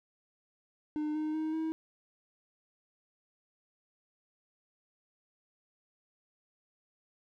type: tone with pitch steps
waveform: triangle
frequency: 302.7 / 308.2 / 313.7 / 319.4 Hz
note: D#4 / D#4 / D#4 / D#4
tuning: -48 / -16 / +14 / +45 cents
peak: -29 dBFS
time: 0.96-1.72 s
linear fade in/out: 0 ms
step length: 190 ms
effects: none